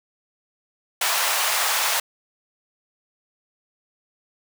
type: high-pass noise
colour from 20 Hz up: pink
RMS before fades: -22 dBFS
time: 1.01-2 s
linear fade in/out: 5 ms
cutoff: 720 Hz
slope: 24 dB/octave
effects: none